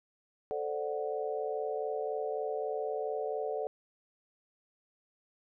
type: chord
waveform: sine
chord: D dominant seventh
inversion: second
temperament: equal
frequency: 440 / 523.3 / 587.3 / 740 Hz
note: A4 / C5 / D5 / F#5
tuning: 0 / 0 / 0 / 0 cents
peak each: -35 / -40 / -38 / -39 dBFS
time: 0.51-3.67 s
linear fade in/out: 0 ms
effects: none